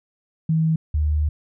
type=tone pair in turn; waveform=sine; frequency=160.2 / 75.6 Hz; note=E3 / D#2; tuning=-49 / -49 cents; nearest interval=octave + minor second; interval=1300 cents; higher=first; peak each=-16 / -17 dBFS; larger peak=first; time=0.49-0.76 / 0.94-1.29 s; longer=second; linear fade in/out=5 ms; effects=none

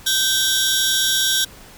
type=tone cluster; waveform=sawtooth; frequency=1549 / 3341 / 3605 / 3853 / 5610 Hz; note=G6 / G#7 / A7 / B7 / F8; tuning=-21 / +10 / +41 / -44 / +7 cents; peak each=-20 dBFS; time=0.06-1.45 s; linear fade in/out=10 ms; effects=pink hiss -43 dBFS RMS until 1.77 s

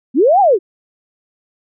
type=linear two-way sweep; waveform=sine; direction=up then down; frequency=216.7 to 830.6 to 333.7 Hz; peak=-7 dBFS; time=0.14-0.59 s; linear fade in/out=50 ms; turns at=0.4 s; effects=none

